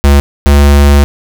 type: tone pair in turn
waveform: square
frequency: 70.7 / 71.32 Hz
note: C#2 / C#2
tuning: +35 / +50 cents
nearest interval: unison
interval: 15 cents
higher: second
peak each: -3 dBFS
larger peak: neither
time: 0.04-0.2 / 0.46-1.04 s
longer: second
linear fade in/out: 0 ms
effects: none